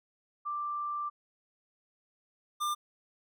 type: tone pair in turn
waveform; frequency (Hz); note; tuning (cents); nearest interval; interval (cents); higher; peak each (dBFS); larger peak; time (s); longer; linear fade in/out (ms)
sine / square; 1179 / 1195.5; D6 / D6; +6 / +30; unison; 24; second; -32 / -30; second; 0.45-1.1 / 2.6-2.75; first; 20
effects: none